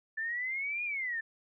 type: exponential two-way sweep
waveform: sine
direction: up then down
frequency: 1754 to 2463 to 1754 Hz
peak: -32 dBFS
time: 0.17-1.21 s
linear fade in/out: 10 ms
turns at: 0.84 s
effects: none